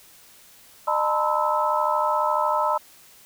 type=tone cluster; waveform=sine; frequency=608 / 880 / 952 / 1026 / 1306 Hz; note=D#5 / A5 / A#5 / C6 / E6; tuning=-40 / 0 / +36 / -34 / -17 cents; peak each=-26 dBFS; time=0.87-2.78 s; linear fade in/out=10 ms; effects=white hiss -51 dBFS RMS until 3.25 s